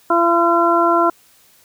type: harmonic tone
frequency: 340 Hz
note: F4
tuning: 46 cents flat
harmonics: 1 / 2 / 3 / 4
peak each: -17 / -17 / -17 / -17 dBFS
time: 0.1-1.1 s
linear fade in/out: 5 ms
effects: white hiss -52 dBFS RMS until 1.64 s